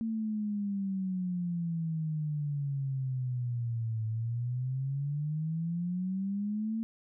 sine exponential two-way sweep, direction down then up, 226.9 to 109.6 to 226.9 Hz, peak -30 dBFS, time 0.01-6.83 s, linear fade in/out 0 ms, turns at 4.06 s, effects none

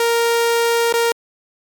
sawtooth tone with dropouts, 466.2 Hz, A#4, in tune, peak -10 dBFS, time 0-1.12 s, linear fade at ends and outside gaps 2 ms, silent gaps 0.926-0.938 s, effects MP3 96 kbps

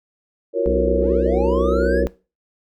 sine chord, Gb major seventh, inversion third, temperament equal with one note detuned, 344 / 370 / 466.2 / 554.4 Hz, F4 / Gb4 / Bb4 / Db5, -26 / 0 / 0 / 0 cents, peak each -25 / -25 / -20 / -21 dBFS, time 0.53-2.08 s, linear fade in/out 50 ms
harmonic tone, 63.1 Hz, B1, 38 cents sharp, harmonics 1 / 3 / 4 / 5 / 6 / 7 / 8, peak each -22 / -27 / -28 / -29 / -30 / -30 / -31 dBFS, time 0.66-2.07 s, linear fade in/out 0 ms
triangle linear sweep, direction up, 189.3 to 1760 Hz, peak -26 dBFS, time 0.99-2.04 s, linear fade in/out 50 ms
effects noise-tail reverb RT60 0.3 s tail -19 dB re dry

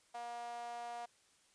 sawtooth tone with high-pass filter, 237.6 Hz, A#3, 33 cents sharp, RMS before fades -45 dBFS, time 0.14-1.06 s, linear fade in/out 10 ms, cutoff 760 Hz, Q 7.1, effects white hiss -70 dBFS RMS until 1.54 s + resampled to 22050 Hz

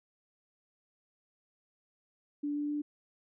sine tone with pitch steps, 291.2 / 293.1 / 294.9 Hz, D4 / D4 / D4, -15 / -3 / +7 cents, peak -31 dBFS, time 2.43-2.82 s, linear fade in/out 10 ms, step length 130 ms, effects none

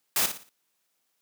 white noise with echo, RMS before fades -24 dBFS, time 0.16-0.26 s, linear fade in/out 2 ms, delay 58 ms, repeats 4, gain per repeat -9 dB, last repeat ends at 0.492 s, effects white hiss -75 dBFS RMS until 1.21 s + high-pass 150 Hz 12 dB/octave

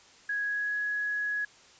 sine tone with pitch glide, 1661.2 to 1676.6 Hz, G#6 to G#6, 0 to +16 cents, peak -28 dBFS, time 0.29-1.45 s, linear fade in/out 5 ms, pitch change +16 cents, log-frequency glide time 0.44-0.77 s, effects white hiss -56 dBFS RMS until 1.79 s + resampled to 16000 Hz

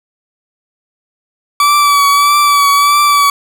40% pulse tone with vibrato, 1150 Hz, D6, 37 cents flat, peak -6 dBFS, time 1.6-3.3 s, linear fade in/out 2 ms, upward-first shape triangle, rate 1.6 Hz, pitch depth 34 cents each way, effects none

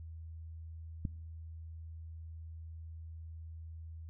click, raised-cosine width 5 ms, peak -23 dBFS, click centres 1.052 s, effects noise-tail reverb RT60 0.8 s tail -23 dB re dry + added 81 Hz sine -44 dBFS peak until 4.09 s

